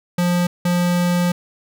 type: tone pair in turn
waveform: square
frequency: 176.2 / 176.2 Hz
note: F3 / F3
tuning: +16 / +16 cents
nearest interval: unison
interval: 0 cents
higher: neither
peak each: -16 dBFS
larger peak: neither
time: 0.18-0.47 / 0.65-1.32 s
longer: second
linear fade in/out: 5 ms
effects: none